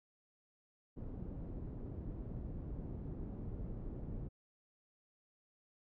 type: low-pass noise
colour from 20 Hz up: pink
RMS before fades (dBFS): -44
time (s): 0.96-4.29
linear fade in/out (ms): 20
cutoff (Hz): 300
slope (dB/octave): 12
effects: none